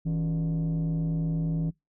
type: tone with frequency modulation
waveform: sine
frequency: 161.3 Hz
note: E3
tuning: 37 cents flat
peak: -22 dBFS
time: 0.05-1.71 s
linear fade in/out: 20 ms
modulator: 117 Hz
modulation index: 0.5
effects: noise-tail reverb RT60 0.2 s tail -26 dB re dry + tanh soft clip ceiling -24 dBFS